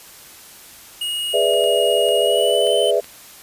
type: tone with pitch glide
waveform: square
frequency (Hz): 2875 to 3046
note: F7 to F#7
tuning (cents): +50 to +50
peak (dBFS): -22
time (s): 1.01-2.91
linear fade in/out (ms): 5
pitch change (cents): +100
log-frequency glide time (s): 2.19-2.72
type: chord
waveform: sine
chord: E dominant seventh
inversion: first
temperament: equal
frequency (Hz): 415.3 / 493.9 / 587.3 / 659.3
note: G#4 / B4 / D5 / E5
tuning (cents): 0 / 0 / 0 / 0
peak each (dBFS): -20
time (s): 1.33-3.01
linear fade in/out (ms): 20
type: clicks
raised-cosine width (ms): 0.2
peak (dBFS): -21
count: 5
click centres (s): 1.537 / 1.641 / 2.087 / 2.669 / 3.044
effects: white hiss -42 dBFS RMS until 3.42 s + resampled to 32000 Hz